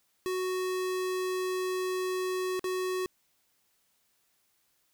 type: tone with dropouts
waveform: square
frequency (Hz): 370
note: F#4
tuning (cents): 0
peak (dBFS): -30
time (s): 0.26-3.06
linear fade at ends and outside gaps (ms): 0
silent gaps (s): 2.594-2.642
effects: white hiss -72 dBFS RMS until 4.93 s